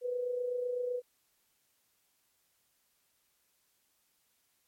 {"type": "tone with amplitude modulation", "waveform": "sine", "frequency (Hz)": 493.9, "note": "B4", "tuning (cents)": 0, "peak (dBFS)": -29, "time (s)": [0.01, 1.02], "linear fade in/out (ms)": 50, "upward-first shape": "sine", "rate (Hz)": 27.9, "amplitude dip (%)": 50, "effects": ["white hiss -74 dBFS RMS until 4.67 s", "MP3 64 kbps"]}